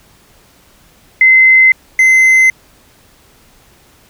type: tone pair in turn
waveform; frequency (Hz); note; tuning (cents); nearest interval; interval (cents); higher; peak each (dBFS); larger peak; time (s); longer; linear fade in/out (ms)
sine / triangle; 2059 / 2059; C7 / C7; -28 / -28; unison; 0; neither; -3; neither; 1.21-1.72 / 1.99-2.5; neither; 2
effects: pink hiss -47 dBFS RMS until 4.09 s